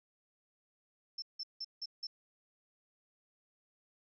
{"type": "tone bursts", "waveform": "sine", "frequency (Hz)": 5330, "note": "E8", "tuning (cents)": 18, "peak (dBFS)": -38, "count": 5, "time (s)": [1.18, 2.07], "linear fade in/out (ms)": 5, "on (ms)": 42, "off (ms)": 170, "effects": []}